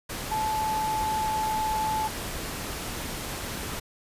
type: tone in noise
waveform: sine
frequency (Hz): 868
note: A5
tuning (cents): -24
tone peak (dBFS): -25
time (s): 0.31-2.08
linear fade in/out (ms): 10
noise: pink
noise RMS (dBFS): -34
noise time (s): 0.09-3.8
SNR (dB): +6
effects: resampled to 32000 Hz